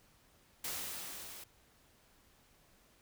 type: noise with level ramp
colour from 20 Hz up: white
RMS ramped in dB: -39 to -50 dBFS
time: 0.64-1.44 s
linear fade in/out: 5 ms
effects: pink hiss -67 dBFS RMS until 3.01 s